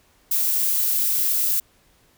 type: noise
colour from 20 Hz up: violet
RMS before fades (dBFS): -21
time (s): 0.31-1.6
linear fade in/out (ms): 5
effects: pink hiss -59 dBFS RMS until 2.17 s